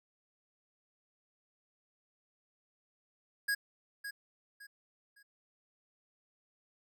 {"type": "tone with echo", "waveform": "square", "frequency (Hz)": 1651, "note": "G#6", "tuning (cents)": -11, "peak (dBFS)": -30, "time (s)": [3.48, 3.55], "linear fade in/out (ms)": 10, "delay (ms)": 560, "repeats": 3, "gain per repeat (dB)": -10, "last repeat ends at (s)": 5.23, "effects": []}